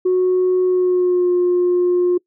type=tone with pitch glide; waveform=sine; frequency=367.1 to 356.4 Hz; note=F#4 to F4; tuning=-14 to +35 cents; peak=-11 dBFS; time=0.05-2.18 s; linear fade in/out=10 ms; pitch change=-51 cents; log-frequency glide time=0.65-1.31 s; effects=noise-tail reverb RT60 0.1 s tail -24 dB re dry + tanh soft clip ceiling -10 dBFS